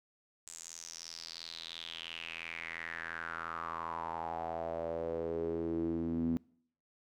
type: tone with band-pass filter sweep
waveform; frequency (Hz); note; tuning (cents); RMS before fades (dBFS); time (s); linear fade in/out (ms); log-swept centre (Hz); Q
sawtooth; 82.9; E2; +10; -39; 0.47-6.37; 0; 7700 to 240; 5.8
effects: noise-tail reverb RT60 0.6 s tail -24 dB re dry